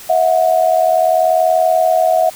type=tone pair together; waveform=sine; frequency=647 / 727.6 Hz; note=E5 / F#5; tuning=-32 / -29 cents; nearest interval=major second; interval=203 cents; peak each=-12 / -13 dBFS; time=0.09-2.3 s; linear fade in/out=10 ms; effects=white hiss -35 dBFS RMS until 2.35 s